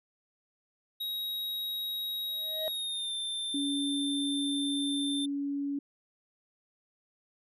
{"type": "tone with pitch glide", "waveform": "square", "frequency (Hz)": [3805, 3571], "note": ["A#7", "A7"], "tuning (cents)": [35, 25], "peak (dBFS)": -33, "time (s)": [1, 5.26], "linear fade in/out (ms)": 10, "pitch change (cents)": -110, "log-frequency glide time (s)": [2.65, 3.13]}
{"type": "tone with exponential growth", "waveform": "triangle", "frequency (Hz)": 630, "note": "D#5", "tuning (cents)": 21, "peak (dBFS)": -28, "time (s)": [2.25, 2.68], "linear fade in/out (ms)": 0, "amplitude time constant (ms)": 93}
{"type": "tone", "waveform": "sine", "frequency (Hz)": 282.2, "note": "C#4", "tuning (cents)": 31, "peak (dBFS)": -30, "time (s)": [3.54, 5.79], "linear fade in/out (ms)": 5}
{"effects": ["resampled to 32000 Hz"]}